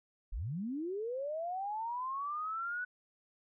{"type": "linear sweep", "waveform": "sine", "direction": "up", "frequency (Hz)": [30.87, 1493], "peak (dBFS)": -35, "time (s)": [0.32, 2.85], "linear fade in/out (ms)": 10, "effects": []}